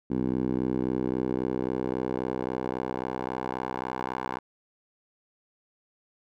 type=tone with band-pass filter sweep; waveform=10% pulse; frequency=63.7 Hz; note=C2; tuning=46 cents flat; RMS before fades=-30 dBFS; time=0.1-4.39 s; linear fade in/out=10 ms; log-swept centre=270 to 960 Hz; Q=1.5; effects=none